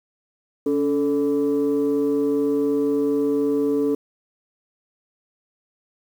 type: tone pair together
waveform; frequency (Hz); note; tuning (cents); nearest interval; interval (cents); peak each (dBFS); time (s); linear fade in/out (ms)
sine; 282.7 / 438.6; C#4 / A4; +34 / -6; minor sixth; 760; -19; 0.66-3.95; 5
effects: tanh soft clip ceiling -14 dBFS + 8-bit